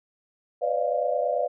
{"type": "tone cluster", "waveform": "sine", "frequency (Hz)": [502, 576, 605, 698], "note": ["B4", "D5", "D#5", "F5"], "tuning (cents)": [28, -34, -49, -1], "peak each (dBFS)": -28, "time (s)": [0.61, 1.48], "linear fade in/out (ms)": 20, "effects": []}